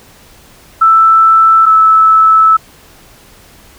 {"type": "tone pair in turn", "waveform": "sine", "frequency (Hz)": [1323, 1307.8], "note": ["E6", "E6"], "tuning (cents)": [6, -14], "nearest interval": "unison", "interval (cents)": 20, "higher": "first", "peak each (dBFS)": -3, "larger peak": "neither", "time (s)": [[0.81, 1.66], [1.66, 2.57]], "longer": "second", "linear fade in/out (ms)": 10, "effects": ["pink hiss -41 dBFS RMS until 3.78 s"]}